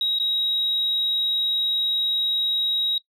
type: tone with dropouts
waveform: sine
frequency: 3815 Hz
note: A#7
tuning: 39 cents sharp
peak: -19 dBFS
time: 0.01-2.98 s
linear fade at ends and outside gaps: 2 ms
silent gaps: 0.187-0.198 s
effects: noise-tail reverb RT60 0.1 s tail -21 dB re dry + tanh soft clip ceiling -16 dBFS